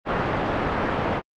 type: low-pass noise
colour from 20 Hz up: white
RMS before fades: -24 dBFS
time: 0.05-1.22 s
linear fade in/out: 50 ms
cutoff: 1100 Hz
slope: 12 dB/octave
effects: low-pass 4000 Hz 12 dB/octave + Opus 32 kbps